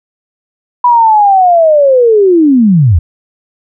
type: linear sweep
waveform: sine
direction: down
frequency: 987.8 to 72 Hz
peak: -3 dBFS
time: 0.84-2.99 s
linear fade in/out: 5 ms
effects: none